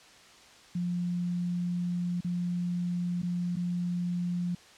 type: tone with dropouts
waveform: sine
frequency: 176.1 Hz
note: F3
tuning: 15 cents sharp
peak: -28 dBFS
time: 0.75-4.55 s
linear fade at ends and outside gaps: 5 ms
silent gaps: 2.207-2.245 / 3.219-3.23 / 3.558-3.567 s
effects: white hiss -54 dBFS RMS until 4.77 s + low-pass 6000 Hz 12 dB/octave

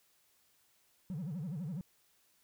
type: tone with vibrato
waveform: triangle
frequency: 164.81 Hz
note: E3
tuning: in tune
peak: -34 dBFS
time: 1.1-1.81 s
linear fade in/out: 0 ms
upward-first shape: sine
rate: 12 Hz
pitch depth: 280 cents each way
effects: tanh soft clip ceiling -32 dBFS + white hiss -71 dBFS RMS until 2.43 s

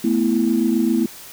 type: chord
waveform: sine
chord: A suspended second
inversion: none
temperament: just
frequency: 220 / 247.5 / 330 Hz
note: A3 / B3 / E4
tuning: 0 / +4 / +2 cents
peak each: -19 dBFS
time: 0.04-1.06 s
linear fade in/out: 5 ms
effects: tanh soft clip ceiling -6 dBFS + white hiss -39 dBFS RMS until 1.32 s

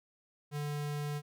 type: tone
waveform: square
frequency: 146.83 Hz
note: D3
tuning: in tune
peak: -35 dBFS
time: 0.51-1.22 s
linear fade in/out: 50 ms
effects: none

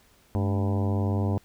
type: harmonic tone with a mistuned harmonic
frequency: 98.8 Hz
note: G2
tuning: 14 cents sharp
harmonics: 1 / 2 / 3 / 4 / 5 / 6 / 7 / 8 / 9 / 10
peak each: -24 / -30 / -34 / -36 / -38 / -40 / -41 / -42 / -43 / -44 dBFS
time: 0.35-1.38 s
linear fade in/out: 0 ms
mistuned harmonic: 2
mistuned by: +130 cents
effects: pink hiss -60 dBFS RMS until 1.44 s

